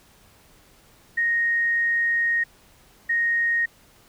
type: tone pair in turn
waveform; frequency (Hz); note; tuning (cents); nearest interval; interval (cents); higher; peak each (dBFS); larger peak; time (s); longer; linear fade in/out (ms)
sine; 1864.7 / 1864.7; A#6 / A#6; 0 / 0; unison; 0; neither; -19; neither; 1.17-2.44 / 3.09-3.66; first; 10
effects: pink hiss -55 dBFS RMS until 4.08 s